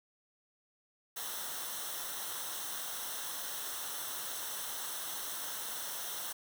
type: noise with comb filter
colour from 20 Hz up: white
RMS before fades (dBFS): -40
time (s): 1.16-6.33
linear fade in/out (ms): 10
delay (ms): 0.42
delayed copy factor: -0.7
effects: none